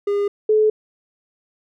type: tone pair in turn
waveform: triangle / sine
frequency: 406 / 430.1 Hz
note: G#4 / A4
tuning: -39 / -39 cents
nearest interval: minor second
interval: 100 cents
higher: second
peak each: -15 / -12 dBFS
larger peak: second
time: 0.07-0.28 / 0.49-0.7 s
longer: neither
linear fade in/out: 5 ms
effects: none